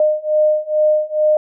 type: beating tone pair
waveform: sine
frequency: 610 / 612.3 Hz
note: D#5 / D#5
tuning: -34 / -28 cents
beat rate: 2.3 Hz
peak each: -16 / -15 dBFS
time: 0-1.37 s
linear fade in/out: 2 ms
effects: none